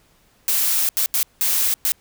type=noise bursts at uneven times; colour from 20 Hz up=blue; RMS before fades=-19 dBFS; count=5; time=0.48-0.89 / 0.97-1.06 / 1.14-1.23 / 1.41-1.74 / 1.85-1.92 s; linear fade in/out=0 ms; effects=pink hiss -58 dBFS RMS until 2 s